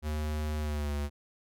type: tone with pitch glide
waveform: square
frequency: 76.1 to 72.58 Hz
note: D#2 to D2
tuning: -38 to -20 cents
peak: -31 dBFS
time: 0.02-1.1 s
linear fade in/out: 50 ms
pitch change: -82 cents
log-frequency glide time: 0.59-0.93 s
effects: none